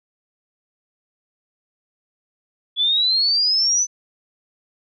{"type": "exponential sweep", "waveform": "sine", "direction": "up", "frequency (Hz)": [3403, 6120], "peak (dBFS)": -15, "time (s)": [2.76, 3.87], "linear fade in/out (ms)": 50, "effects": []}